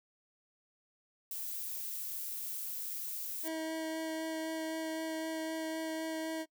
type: noise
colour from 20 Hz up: violet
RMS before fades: -40 dBFS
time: 1.31-3.48 s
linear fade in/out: 2 ms
type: tone with vibrato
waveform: 25% pulse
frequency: 320 Hz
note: D#4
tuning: 49 cents sharp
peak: -32 dBFS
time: 3.43-6.46 s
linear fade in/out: 50 ms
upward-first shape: sine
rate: 3.9 Hz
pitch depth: 9 cents each way
effects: noise-tail reverb RT60 0.1 s tail -23 dB re dry